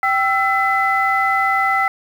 sine tone cluster, 779 / 1329 / 2014 Hz, G5 / E6 / B6, -11 / +14 / +33 cents, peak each -18 dBFS, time 0.03-1.88 s, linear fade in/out 2 ms, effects tanh soft clip ceiling -5 dBFS + 7-bit

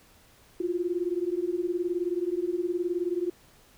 sine beating tone pair, 342.6 / 361.6 Hz, F4 / F#4, -33 / -40 cents, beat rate 19 Hz, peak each -29 dBFS, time 0.6-3.3 s, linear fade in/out 5 ms, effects pink hiss -58 dBFS RMS until 3.77 s

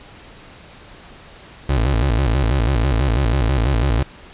30% pulse tone with vibrato, 61.74 Hz, B1, in tune, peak -12 dBFS, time 1.69-4.03 s, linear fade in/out 5 ms, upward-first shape square, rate 6.1 Hz, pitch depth 190 cents each way, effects pink hiss -42 dBFS RMS until 4.33 s + resampled to 8000 Hz

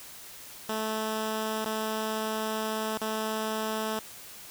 10% pulse tone with dropouts, 218.3 Hz, A3, 13 cents flat, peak -21 dBFS, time 0.69-3.99 s, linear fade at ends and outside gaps 2 ms, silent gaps 1.646-1.657 / 2.976-3.014 s, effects white hiss -46 dBFS RMS until 4.5 s

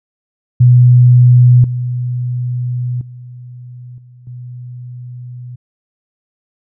sine tone with level steps, 123.5 Hz, B2, in tune, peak -3 / -15 / -29 / -37 / -26 dBFS, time 0.6-5.56 s, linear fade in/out 10 ms, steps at 1.64 / 3.01 / 3.98 / 4.27 s, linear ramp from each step 2 ms, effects none

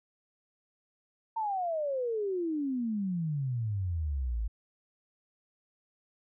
sine exponential sweep, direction down, 918 to 51.7 Hz, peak -29 dBFS, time 1.36-4.48 s, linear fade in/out 10 ms, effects none

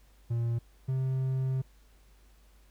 triangle tone pair in turn, 117.1 / 131.44 Hz, A#2 / C3, +8 / +8 cents, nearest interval major second, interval 200 cents, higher second, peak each -25 / -25 dBFS, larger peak neither, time 0.3-0.59 / 0.88-1.62 s, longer second, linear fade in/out 10 ms, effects added 50 Hz sine -57 dBFS peak until 2.7 s + pink hiss -66 dBFS RMS until 2.7 s

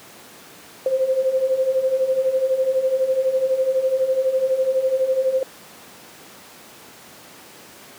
sine beating tone pair, 515 / 527 Hz, C5 / C5, -28 / +12 cents, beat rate 12 Hz, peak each -23 / -18 dBFS, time 0.86-5.43 s, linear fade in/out 2 ms, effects pink hiss -43 dBFS RMS until 7.98 s + high-pass 200 Hz 12 dB/octave

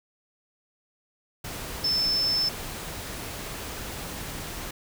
sine tone in noise, 5274 Hz, E8, in tune, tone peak -22 dBFS, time 1.84-2.49 s, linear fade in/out 5 ms, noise pink, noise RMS -36 dBFS, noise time 1.44-4.71 s, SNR +11 dB, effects none

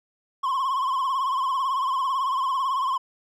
triangle tone with vibrato, 1058 Hz, C6, 19 cents sharp, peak -20 dBFS, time 0.43-2.98 s, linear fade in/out 10 ms, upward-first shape triangle, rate 18 Hz, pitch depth 110 cents each way, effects none

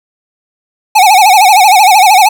square tone with vibrato, 796 Hz, G5, 26 cents sharp, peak -3 dBFS, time 0.95-2.29 s, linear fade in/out 10 ms, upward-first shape sine, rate 13 Hz, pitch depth 160 cents each way, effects none

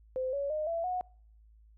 sine tone with pitch steps, 516 / 562.7 / 613.6 / 669.2 / 729.7 Hz, C5 / C#5 / D#5 / E5 / F#5, -24 / +26 / -24 / +26 / -24 cents, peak -30 dBFS, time 0.16-1.01 s, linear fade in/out 0 ms, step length 170 ms, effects noise-tail reverb RT60 0.6 s tail -26 dB re dry + added 54 Hz sine -56 dBFS peak until 1.77 s

